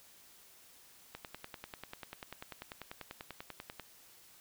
click train, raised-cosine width 0.3 ms, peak -27 dBFS, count 28, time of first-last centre 1.15-3.797 s, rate 10.2 Hz, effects white hiss -60 dBFS RMS until 4.4 s

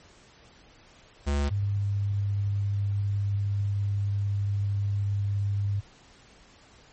square / sine tone pair in turn, 71.2 / 100.69 Hz, C#2 / G2, +47 / +47 cents, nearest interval tritone, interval 600 cents, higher second, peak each -24 dBFS, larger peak neither, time 1.26-1.5 / 1.5-5.81 s, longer second, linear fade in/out 20 ms, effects pink hiss -55 dBFS RMS until 6.92 s + MP3 32 kbps

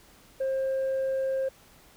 sine tone, 532 Hz, C5, 29 cents sharp, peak -23 dBFS, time 0.4-1.49 s, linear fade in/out 10 ms, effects tanh soft clip ceiling -24 dBFS + pink hiss -56 dBFS RMS until 1.96 s

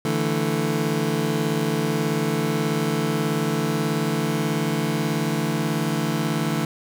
25% pulse chord, D suspended second, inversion none, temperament just, 146.83 / 165.19 / 220.2 Hz, D3 / E3 / A3, 0 / +4 / +2 cents, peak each -22 dBFS, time 0.05-6.65 s, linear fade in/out 2 ms, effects none

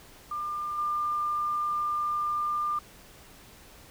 sine tone with level steps, 1198 Hz, D6, 34 cents sharp, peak -30 / -26 dBFS, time 0.31-2.79 s, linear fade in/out 5 ms, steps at 0.78 s, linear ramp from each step 5 ms, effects pink hiss -52 dBFS RMS until 3.9 s

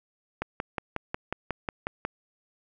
click train, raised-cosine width 0.5 ms, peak -14 dBFS, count 10, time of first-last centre 0.42-2.05 s, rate 5.52 Hz, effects none

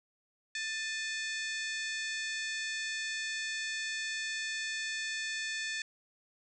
harmonic tone with a mistuned harmonic, 884 Hz, A5, 8 cents sharp, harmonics 2 / 3 / 4 / 5 / 6 / 7 / 8 / 9, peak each -37 / -41 / -43 / -45 / -47 / -48 / -49 / -50 dBFS, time 0.55-5.82 s, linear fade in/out 2 ms, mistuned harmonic 3, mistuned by -110 cents, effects none

